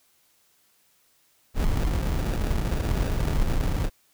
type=noise with sample-and-hold; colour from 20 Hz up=brown; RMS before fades=-24 dBFS; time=1.54-3.9 s; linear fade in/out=50 ms; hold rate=1050 Hz; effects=white hiss -64 dBFS RMS until 4.13 s